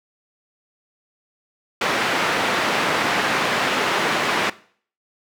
white band-pass noise, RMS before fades -21 dBFS, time 1.81-4.5 s, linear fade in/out 5 ms, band 190 to 2100 Hz, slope 12 dB/octave, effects noise-tail reverb RT60 0.5 s tail -19 dB re dry

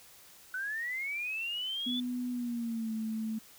sine linear sweep, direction up, 1480 to 3504 Hz, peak -33 dBFS, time 0.54-2 s, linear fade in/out 2 ms
sine tone with pitch glide, 247.4 to 220.4 Hz, B3 to A3, +3 to +3 cents, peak -32 dBFS, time 1.86-3.39 s, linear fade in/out 10 ms, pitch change -200 cents, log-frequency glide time 2.31-2.93 s
effects white hiss -56 dBFS RMS until 3.58 s

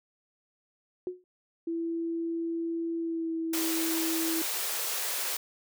sine tone with exponential decay, 363 Hz, F#4, 33 cents flat, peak -27 dBFS, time 1.07-1.24 s, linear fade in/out 1 ms, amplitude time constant 36 ms
sine tone with pitch glide, 332.8 to 326.5 Hz, E4 to E4, +17 to -17 cents, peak -29 dBFS, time 1.67-4.42 s, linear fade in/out 5 ms, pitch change -34 cents, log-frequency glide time 2.98-3.32 s
white high-pass noise, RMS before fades -32 dBFS, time 3.53-5.37 s, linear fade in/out 5 ms, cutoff 350 Hz, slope 96 dB/octave
effects none

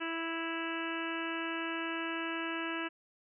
harmonic tone with a mistuned harmonic, 329.6 Hz, E4, in tune, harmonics 1 / 2 / 3 / 4 / 5 / 6 / 7 / 8 / 9, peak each -38 / -46 / -44 / -43 / -41 / -48 / -47 / -43 / -46 dBFS, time 0-2.89 s, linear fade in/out 20 ms, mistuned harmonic 9, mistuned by -18 cents, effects none

